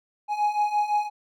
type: beating tone pair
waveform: triangle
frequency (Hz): 830.6 / 836.5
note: G#5 / G#5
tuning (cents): 0 / +12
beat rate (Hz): 5.9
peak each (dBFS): -25 / -21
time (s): 0.28-1.1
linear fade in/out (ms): 50
effects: none